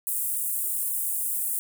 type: high-pass noise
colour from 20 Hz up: pink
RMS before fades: -28 dBFS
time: 0.07-1.59 s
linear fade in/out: 0 ms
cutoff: 8600 Hz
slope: 48 dB/octave
effects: none